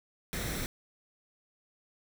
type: noise with comb filter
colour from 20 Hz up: pink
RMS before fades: -35 dBFS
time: 0.33-0.66 s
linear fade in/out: 0 ms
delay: 0.52 ms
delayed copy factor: +0.5
effects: none